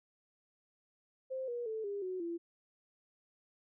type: tone with pitch steps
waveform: sine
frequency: 523.3 / 479.9 / 440 / 403.5 / 370 / 339.3 Hz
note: C5 / B4 / A4 / G#4 / F#4 / F4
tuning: 0 / -50 / 0 / -50 / 0 / -50 cents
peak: -36 dBFS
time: 1.3-2.38 s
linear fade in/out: 20 ms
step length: 180 ms
effects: none